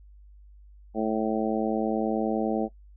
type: harmonic tone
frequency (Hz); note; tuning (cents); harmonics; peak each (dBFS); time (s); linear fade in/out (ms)
109.9; A2; -2; 2 / 3 / 4 / 5 / 6 / 7; -28 / -30 / -31 / -32 / -33 / -33; 0.94-2.69; 50
effects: noise-tail reverb RT60 0.1 s tail -21 dB re dry + added 50 Hz sine -48 dBFS peak until 2.96 s